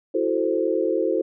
sine chord, F# half-diminished seventh, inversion third, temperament equal, 329.6 / 370 / 440 / 523.3 Hz, E4 / F#4 / A4 / C5, 0 / 0 / 0 / 0 cents, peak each -25 dBFS, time 0.14-1.22 s, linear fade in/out 10 ms, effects none

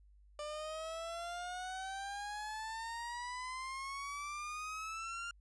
30% pulse exponential sweep, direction up, 592 to 1403 Hz, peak -38 dBFS, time 0.39-5.31 s, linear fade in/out 2 ms, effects added 50 Hz sine -60 dBFS peak until 5.4 s + resampled to 22050 Hz

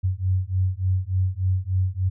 sine beating tone pair, 91.7 / 95.1 Hz, F#2 / F#2, -15 / +48 cents, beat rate 3.4 Hz, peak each -23 dBFS, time 0.03-2.1 s, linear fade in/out 20 ms, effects none

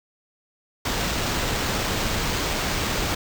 pink noise with sample-and-hold, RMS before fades -25 dBFS, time 0.85-3.15 s, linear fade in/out 5 ms, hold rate 11025 Hz, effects none

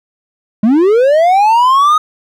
triangle linear sweep, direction up, 201.1 to 1261 Hz, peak -4 dBFS, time 0.63-1.98 s, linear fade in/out 5 ms, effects none

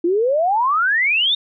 sine exponential sweep, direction up, 329.6 to 3729 Hz, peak -14 dBFS, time 0.04-1.35 s, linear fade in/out 5 ms, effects none

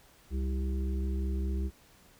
harmonic tone with a mistuned harmonic, 65.1 Hz, C2, 8 cents flat, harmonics 1 / 3 / 5 / 6, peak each -29 / -39 / -43 / -45 dBFS, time 0.3-1.71 s, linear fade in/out 50 ms, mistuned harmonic 1, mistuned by +61 cents, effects pink hiss -60 dBFS RMS until 2.19 s

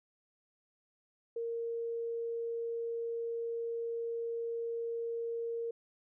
sine tone, 463.7 Hz, A#4, 9 cents flat, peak -34 dBFS, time 1.36-5.71 s, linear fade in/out 5 ms, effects none

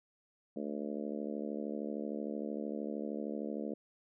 harmonic tone, 73.1 Hz, D2, 7 cents flat, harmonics 3 / 4 / 5 / 6 / 7 / 8 / 9, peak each -40 / -42 / -46 / -45 / -45 / -47 / -52 dBFS, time 0.56-3.74 s, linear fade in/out 5 ms, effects none

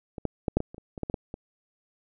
clicks, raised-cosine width 2 ms, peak -23 / -13 / -12 / -8 / -16 / -29 / -29 / -24 / -16 / -18 / -15 / -22 dBFS, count 12, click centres 0.182 / 0.253 / 0.482 / 0.57 / 0.604 / 0.745 / 0.781 / 0.978 / 1.033 / 1.099 / 1.142 / 1.341 s, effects none

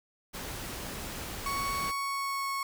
pink noise, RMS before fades -39 dBFS, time 0.33-1.92 s, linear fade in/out 20 ms
35% pulse tone with pitch glide, 1113 to 1100.9 Hz, C#6 to C#6, +7 to -12 cents, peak -29 dBFS, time 1.46-2.63 s, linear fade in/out 2 ms, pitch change -19 cents, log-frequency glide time 1.9-2.5 s
effects none

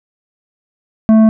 sine tone with tanh clipping, 220 Hz, A3, in tune, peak -6 dBFS, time 1.09-1.29 s, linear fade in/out 0 ms, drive 9 dB, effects none

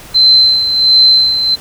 sine tone with tremolo, 4083 Hz, C8, 43 cents flat, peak -3 dBFS, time 0.14-1.56 s, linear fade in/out 20 ms, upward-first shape sine, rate 1.4 Hz, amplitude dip 60%, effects pink hiss -34 dBFS RMS until 1.6 s

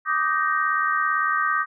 sine chord, Eb major seventh, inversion third, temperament just, 1166.7 / 1244.5 / 1555.6 / 1866.8 Hz, D6 / Eb6 / G6 / Bb6, -12 / 0 / -14 / +2 cents, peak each -25 / -24 / -25 / -27 dBFS, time 0.05-1.66 s, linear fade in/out 50 ms, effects none

